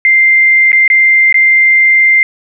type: tone with dropouts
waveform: sine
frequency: 2093 Hz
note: C7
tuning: in tune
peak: -4 dBFS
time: 0.05-2.23 s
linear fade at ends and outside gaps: 1 ms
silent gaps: 0.718-0.729 / 0.878-0.901 / 1.326-1.343 s
effects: none